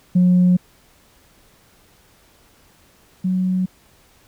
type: tone pair in turn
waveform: sine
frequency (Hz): 180 / 184.85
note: F#3 / F#3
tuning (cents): -47 / -1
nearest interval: unison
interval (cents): 46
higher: second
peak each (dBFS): -9 / -16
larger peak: first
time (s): 0.15-0.57 / 3.24-3.66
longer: neither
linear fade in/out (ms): 10
effects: tanh soft clip ceiling -8 dBFS + pink hiss -54 dBFS RMS until 4.27 s